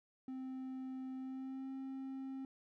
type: tone with pitch glide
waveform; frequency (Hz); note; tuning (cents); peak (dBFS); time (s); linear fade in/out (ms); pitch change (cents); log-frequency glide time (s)
triangle; 260.8 to 266.6; C4 to C4; -5 to +33; -40; 0.28-2.45; 2; +38; 1.16-1.71
effects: none

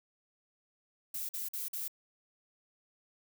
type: noise bursts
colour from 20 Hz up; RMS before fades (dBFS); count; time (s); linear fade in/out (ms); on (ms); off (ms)
violet; -38; 4; 1.14-1.881; 5; 150; 47
effects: none

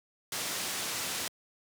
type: low-pass noise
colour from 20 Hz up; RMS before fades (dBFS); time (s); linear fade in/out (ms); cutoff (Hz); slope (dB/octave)
white; -35; 0.32-1.28; 2; 8600; 12
effects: high-pass 100 Hz 12 dB/octave

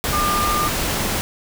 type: tone in noise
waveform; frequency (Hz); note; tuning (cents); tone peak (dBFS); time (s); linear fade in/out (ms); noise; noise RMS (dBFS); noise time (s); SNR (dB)
sine; 1200; D6; +37; -19; 0.13-0.68; 0; pink; -22; 0.04-1.21; 0
effects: none

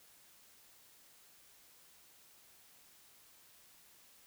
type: silence
effects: white hiss -63 dBFS RMS until 4.26 s

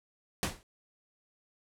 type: noise with exponential decay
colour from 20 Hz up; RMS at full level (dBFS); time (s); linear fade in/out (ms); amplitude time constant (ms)
pink; -26; 0.43-0.63; 0; 42
effects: low-pass 11000 Hz 12 dB/octave

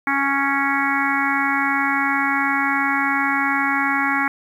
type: harmonic tone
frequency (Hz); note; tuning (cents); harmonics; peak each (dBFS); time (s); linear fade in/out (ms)
277.2; C#4; 0; 1 / 3 / 4 / 5 / 6 / 7 / 8; -25 / -25 / -25 / -25 / -25 / -25 / -25; 0.07-4.28; 2
effects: 8-bit

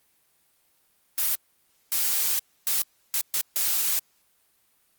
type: noise bursts at uneven times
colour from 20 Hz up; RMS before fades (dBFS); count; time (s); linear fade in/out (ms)
blue; -24; 6; 1.18-1.35 / 1.92-2.39 / 2.67-2.82 / 3.14-3.21 / 3.34-3.41 / 3.56-3.99; 0
effects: white hiss -66 dBFS RMS until 4.98 s + Opus 32 kbps

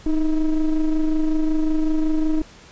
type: ring-modulated tone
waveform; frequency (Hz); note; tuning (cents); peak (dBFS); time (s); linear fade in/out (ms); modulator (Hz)
triangle; 161.7; E3; -33; -11; 0.06-2.42; 5; 149
effects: pink hiss -46 dBFS RMS until 2.71 s + resampled to 16000 Hz

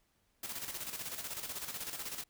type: noise with tremolo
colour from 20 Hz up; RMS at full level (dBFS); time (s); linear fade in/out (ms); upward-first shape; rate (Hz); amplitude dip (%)
white; -40; 0.43-2.24; 5; square; 16; 55
effects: pink hiss -75 dBFS RMS until 2.29 s

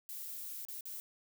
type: noise with dropouts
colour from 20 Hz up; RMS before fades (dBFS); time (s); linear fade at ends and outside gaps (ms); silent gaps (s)
violet; -44; 0.09-1; 0; 0.651-0.685 / 0.808-0.855
effects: none

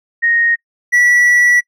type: tone pair in turn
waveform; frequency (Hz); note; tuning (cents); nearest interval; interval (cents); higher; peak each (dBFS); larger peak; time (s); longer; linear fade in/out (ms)
sine / triangle; 1864.7 / 1948.4; A#6 / B6; 0 / -24; minor second; 76; second; -10 / -6; second; 0.22-0.56 / 0.92-1.61; second; 20
effects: noise-tail reverb RT60 0.1 s tail -25 dB re dry

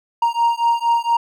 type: beating tone pair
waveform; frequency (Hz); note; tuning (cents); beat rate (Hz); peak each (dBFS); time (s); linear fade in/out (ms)
triangle; 932.3 / 936.6; A#5 / A#5; 0 / +8; 4.3; -16 / -16; 0.22-1.17; 5
effects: none

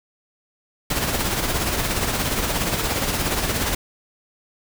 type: noise with tremolo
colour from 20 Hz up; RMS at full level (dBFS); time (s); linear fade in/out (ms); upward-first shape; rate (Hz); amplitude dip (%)
pink; -21; 0.9-3.75; 5; sine; 17; 45
effects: none

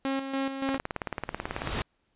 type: tone with tremolo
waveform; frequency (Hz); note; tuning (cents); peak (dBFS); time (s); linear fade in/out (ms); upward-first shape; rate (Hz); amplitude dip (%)
sawtooth; 270.5; C#4; -42; -23; 0.05-0.78; 0; square; 3.5; 55
type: click train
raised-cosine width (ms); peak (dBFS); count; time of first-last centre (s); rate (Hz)
0.5; -15; 19; 0.69-1.674; 18.3
type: noise with exponential growth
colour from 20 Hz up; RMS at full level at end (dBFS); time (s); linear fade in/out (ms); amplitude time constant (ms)
pink; -28; 0.94-1.82; 1; 190
effects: pink hiss -73 dBFS RMS until 2.15 s + resampled to 8000 Hz

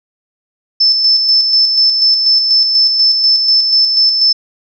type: tone with tremolo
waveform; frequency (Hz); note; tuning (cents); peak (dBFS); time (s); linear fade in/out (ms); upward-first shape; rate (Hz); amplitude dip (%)
sine; 5274; E8; 0; -6; 0.8-4.33; 10; square; 4.1; 40
effects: none

